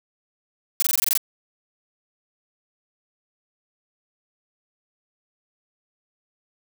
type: noise bursts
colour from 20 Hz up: blue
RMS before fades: -20 dBFS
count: 9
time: 0.8-1.175 s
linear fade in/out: 0 ms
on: 23 ms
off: 21 ms
effects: none